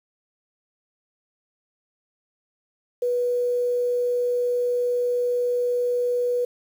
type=tone; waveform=sine; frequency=488.8 Hz; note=B4; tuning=18 cents flat; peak=-20 dBFS; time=3.02-6.45 s; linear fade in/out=5 ms; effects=8-bit